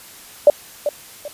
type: tone with echo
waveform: sine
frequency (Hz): 587.3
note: D5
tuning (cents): 0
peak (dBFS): -4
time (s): 0.47-0.5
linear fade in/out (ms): 2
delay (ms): 390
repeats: 2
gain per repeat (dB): -11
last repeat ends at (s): 1.28
effects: white hiss -41 dBFS RMS until 1.33 s + resampled to 32000 Hz